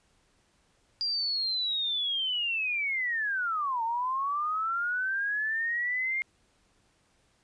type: linear two-way sweep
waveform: sine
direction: down then up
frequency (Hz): 4815 to 893 to 2136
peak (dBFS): -27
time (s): 1.01-6.22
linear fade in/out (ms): 0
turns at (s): 3.83
effects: pink hiss -68 dBFS RMS until 7.43 s + resampled to 22050 Hz